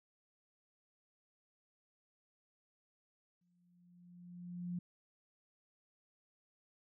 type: tone with exponential growth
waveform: sine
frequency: 176.4 Hz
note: F3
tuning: 18 cents sharp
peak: -36 dBFS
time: 3.41-4.79 s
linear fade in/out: 5 ms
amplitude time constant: 300 ms
effects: none